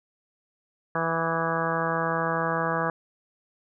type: harmonic tone with a mistuned harmonic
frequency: 164.81 Hz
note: E3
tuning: in tune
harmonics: 1 / 2 / 3 / 4 / 5 / 6 / 7 / 8 / 9 / 10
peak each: -32 / -36 / -31 / -32 / -34 / -33 / -31 / -35 / -35 / -33 dBFS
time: 0.95-2.9 s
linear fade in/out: 2 ms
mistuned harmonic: 8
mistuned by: -51 cents
effects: none